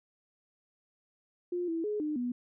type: tone with pitch steps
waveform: sine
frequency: 353.6 / 329.4 / 420.2 / 302.8 / 244.9 Hz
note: F4 / E4 / G#4 / D#4 / B3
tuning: +22 / -1 / +20 / -47 / -14 cents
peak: -30 dBFS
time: 1.52-2.32 s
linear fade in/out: 5 ms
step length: 160 ms
effects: none